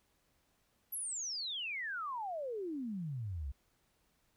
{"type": "exponential sweep", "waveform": "sine", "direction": "down", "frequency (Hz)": [11910, 62.6], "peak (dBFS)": -37, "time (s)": [0.92, 3.52], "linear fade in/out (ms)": 10, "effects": ["pink hiss -75 dBFS RMS until 4.36 s"]}